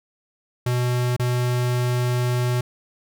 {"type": "tone with dropouts", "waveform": "square", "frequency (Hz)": 123.47, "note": "B2", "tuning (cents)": 0, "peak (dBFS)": -20, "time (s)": [0.66, 2.61], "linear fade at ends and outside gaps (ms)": 5, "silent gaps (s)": [1.165, 1.195], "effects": []}